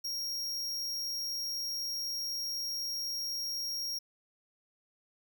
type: tone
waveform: 45% pulse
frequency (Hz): 5588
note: F8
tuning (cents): 0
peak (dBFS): -34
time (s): 0.04-3.99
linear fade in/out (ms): 10
effects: none